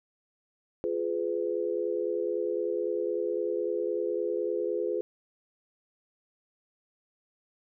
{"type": "chord", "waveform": "sine", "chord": "F diminished", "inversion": "none", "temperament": "just", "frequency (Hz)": [349.2, 419.1, 502.9], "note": ["F4", "Ab4", "Cb5"], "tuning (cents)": [0, 16, 31], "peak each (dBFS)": [-32, -31, -32], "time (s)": [0.84, 5.01], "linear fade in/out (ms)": 0, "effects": []}